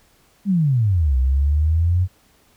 sine exponential two-way sweep, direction down then up, 208.8 to 63.1 to 93.2 Hz, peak -14 dBFS, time 0.45-2.08 s, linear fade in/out 50 ms, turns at 1.17 s, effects pink hiss -57 dBFS RMS until 2.56 s

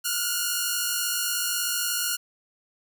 5% pulse tone pair together, 1401 / 1457.4 Hz, F6 / F#6, +5 / -27 cents, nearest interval minor second, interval 68 cents, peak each -16 dBFS, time 0.04-2.17 s, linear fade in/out 20 ms, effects none

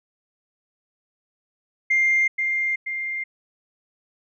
sine tone with echo, 2106 Hz, C7, 11 cents sharp, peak -15 dBFS, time 1.9-2.28 s, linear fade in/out 10 ms, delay 480 ms, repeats 2, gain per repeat -5 dB, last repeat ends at 3.24 s, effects tanh soft clip ceiling -12 dBFS

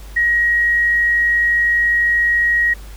sine tone, 1894 Hz, A#6, 27 cents sharp, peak -12 dBFS, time 0.16-2.74 s, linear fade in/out 10 ms, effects added 50 Hz sine -32 dBFS peak until 2.96 s + pink hiss -43 dBFS RMS until 2.96 s

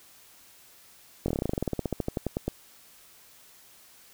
slowing click train, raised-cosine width 2 ms, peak -14 dBFS, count 23, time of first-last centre 1.26-2.48 s, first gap 22 ms, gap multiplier 1.08, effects white hiss -55 dBFS RMS until 4.13 s

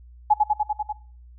sine tone with echo, 843 Hz, G#5, 26 cents sharp, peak -12 dBFS, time 0.3-0.34 s, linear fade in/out 10 ms, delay 98 ms, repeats 6, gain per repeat -2 dB, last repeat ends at 0.928 s, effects noise-tail reverb RT60 0.4 s tail -18 dB re dry + added 60 Hz sine -44 dBFS peak until 1.38 s

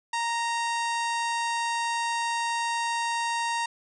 harmonic tone with a mistuned harmonic, 932.3 Hz, A#5, in tune, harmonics 1 / 2 / 3 / 4 / 5 / 6 / 7 / 8 / 9 / 10, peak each -27 / -33 / -37 / -39 / -41 / -43 / -44 / -45 / -46 / -47 dBFS, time 0.13-3.66 s, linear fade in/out 5 ms, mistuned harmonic 3, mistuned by -27 cents, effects none

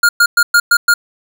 square tone bursts, 1417 Hz, F6, 25 cents sharp, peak -7 dBFS, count 6, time 0.03-0.94 s, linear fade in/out 5 ms, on 60 ms, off 110 ms, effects none

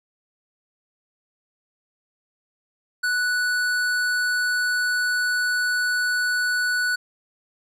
sine tone with hard clipping, 1480 Hz, F#6, in tune, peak -22 dBFS, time 3.03-6.96 s, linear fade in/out 10 ms, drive 13 dB, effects none

